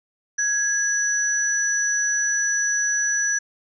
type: tone pair together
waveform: sine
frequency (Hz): 1661.2 / 5920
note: G#6 / F#8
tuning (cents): 0 / 0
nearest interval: octave + minor seventh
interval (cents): 2200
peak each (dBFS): -22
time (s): 0.38-3.39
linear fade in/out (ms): 10
effects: none